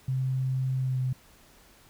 sine tone with pitch glide, 130.81 to 128.79 Hz, C3 to C3, 0 to -27 cents, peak -25 dBFS, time 0.08-1.13 s, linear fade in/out 5 ms, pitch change -27 cents, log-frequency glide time 0.79-1 s, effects pink hiss -57 dBFS RMS until 1.89 s

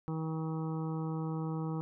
harmonic tone, 159.5 Hz, D#3, 43 cents sharp, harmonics 1 / 2 / 3 / 5 / 6 / 7 / 8, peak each -34 / -40 / -44 / -48 / -50 / -51 / -52 dBFS, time 0.08-1.81 s, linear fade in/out 0 ms, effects none

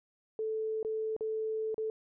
sine tone with dropouts, 438.4 Hz, A4, 6 cents flat, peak -31 dBFS, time 0.39-1.9 s, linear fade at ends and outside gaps 1 ms, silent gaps 0.829-0.848 / 1.165-1.208 / 1.744-1.78 s, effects none

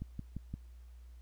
click train, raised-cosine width 5 ms, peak -27 dBFS, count 4, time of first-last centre 0.02-0.54 s, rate 5.77 Hz, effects added 60 Hz sine -50 dBFS peak until 1.21 s + pink hiss -72 dBFS RMS until 1.21 s

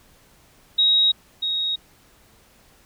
sine tone pair in turn, 3797 / 3769 Hz, A#7 / A#7, +31 / +18 cents, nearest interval unison, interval 13 cents, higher first, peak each -14 / -21 dBFS, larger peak first, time 0.78-1.12 / 1.42-1.76 s, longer neither, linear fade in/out 10 ms, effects pink hiss -55 dBFS RMS until 2.85 s

